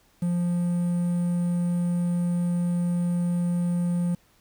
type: tone with quantisation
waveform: triangle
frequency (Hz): 174.8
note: F3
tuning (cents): +2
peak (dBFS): -20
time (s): 0.22-4.15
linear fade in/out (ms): 5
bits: 8
effects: pink hiss -62 dBFS RMS until 4.4 s